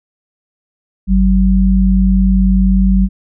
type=tone pair together; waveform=sine; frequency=49.8 / 190.3 Hz; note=G1 / F#3; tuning=+28 / +49 cents; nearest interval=octave + major seventh; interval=2321 cents; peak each=-10 dBFS; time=1.07-3.09 s; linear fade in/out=50 ms; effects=none